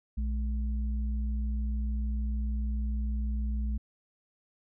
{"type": "tone pair together", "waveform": "sine", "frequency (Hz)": [60, 213.4], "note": ["B1", "G#3"], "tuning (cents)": [-49, 47], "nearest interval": "octave + minor seventh", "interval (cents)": 2196, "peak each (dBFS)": [-28, -39], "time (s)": [0.17, 3.78], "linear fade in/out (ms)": 10, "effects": []}